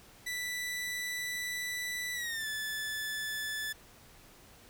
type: tone with pitch glide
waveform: sawtooth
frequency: 1975.5 to 1739.8 Hz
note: B6 to A6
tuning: 0 to -20 cents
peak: -31 dBFS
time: 0.26-3.73 s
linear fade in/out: 10 ms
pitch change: -220 cents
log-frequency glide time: 2.14-2.47 s
effects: pink hiss -57 dBFS RMS until 4.69 s